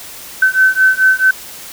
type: beating tone pair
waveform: sine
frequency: 1526 / 1530.6 Hz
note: G6 / G6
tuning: -47 / -42 cents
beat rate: 4.6 Hz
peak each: -11 dBFS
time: 0.42-1.31 s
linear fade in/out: 5 ms
effects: white hiss -32 dBFS RMS until 1.72 s